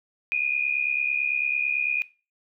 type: tone pair together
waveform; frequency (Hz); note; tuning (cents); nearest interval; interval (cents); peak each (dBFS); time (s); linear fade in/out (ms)
sine; 2420 / 2489; D#7 / D#7; -49 / 0; unison; 49; -25; 0.32-2.02; 0
effects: noise-tail reverb RT60 0.3 s tail -18 dB re dry